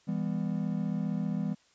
triangle chord, E minor, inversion none, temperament equal with one note detuned, 164.81 / 200 / 246.9 Hz, E3 / G3 / B3, 0 / +35 / 0 cents, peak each -31 / -30 / -34 dBFS, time 0.07-1.55 s, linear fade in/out 20 ms, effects white hiss -65 dBFS RMS until 1.74 s + resampled to 16000 Hz

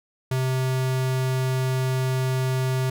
square tone, 130 Hz, C3, 11 cents flat, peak -22 dBFS, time 0.31-2.9 s, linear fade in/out 5 ms, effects none

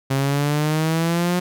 sawtooth exponential sweep, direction up, 134.1 to 180.1 Hz, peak -14 dBFS, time 0.1-1.4 s, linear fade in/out 10 ms, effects none

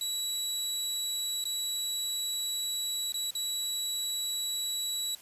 25% pulse tone with dropouts, 3910 Hz, B7, 18 cents flat, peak -27 dBFS, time 0.01-5.15 s, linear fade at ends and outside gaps 2 ms, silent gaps 1.441-1.453 / 3.122-3.142 / 3.307-3.351 s, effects white hiss -53 dBFS RMS until 5.21 s + resampled to 32000 Hz

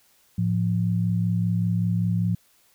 sine tone pair together, 109.5 / 174.68 Hz, A2 / F3, -8 / +1 cents, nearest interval minor sixth, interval 809 cents, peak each -23 dBFS, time 0.38-2.35 s, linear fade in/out 5 ms, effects white hiss -61 dBFS RMS until 2.74 s

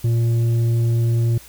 sine tone with tanh clipping, 116.54 Hz, A#2, in tune, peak -16 dBFS, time 0.04-1.38 s, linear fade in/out 5 ms, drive 6 dB, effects added 60 Hz sine -50 dBFS peak until 1.48 s + white hiss -44 dBFS RMS until 1.48 s

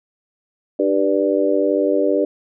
harmonic tone with a mistuned harmonic, 98 Hz, G2, in tune, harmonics 3 / 4 / 5 / 6, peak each -20 / -20 / -20 / -20 dBFS, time 0.79-2.25 s, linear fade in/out 5 ms, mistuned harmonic 3, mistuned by +31 cents, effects none

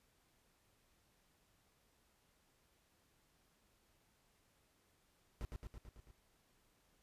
brown noise with echo, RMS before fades -42 dBFS, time 5.41-5.45 s, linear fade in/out 0 ms, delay 110 ms, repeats 6, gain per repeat -3 dB, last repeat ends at 6.11 s, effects pink hiss -75 dBFS RMS until 7.02 s + resampled to 32000 Hz

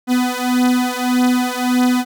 45% pulse beating tone pair, 248.7 / 250.4 Hz, B3 / B3, +12 / +24 cents, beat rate 1.7 Hz, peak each -17 dBFS, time 0.07-2.05 s, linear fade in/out 50 ms, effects none

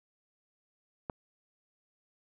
click, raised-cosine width 1 ms, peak -21 dBFS, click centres 1.098 s, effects none

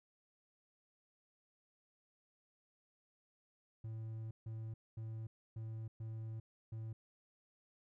triangle tone bursts at uneven times, 111.3 Hz, A2, 20 cents sharp, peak -40 dBFS, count 6, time 3.84-4.31 / 4.46-4.74 / 4.97-5.27 / 5.56-5.88 / 6-6.4 / 6.72-6.93 s, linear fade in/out 5 ms, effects none

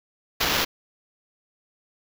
violet noise with sample-and-hold, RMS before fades -23 dBFS, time 0.4-0.65 s, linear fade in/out 10 ms, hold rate 8820 Hz, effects none

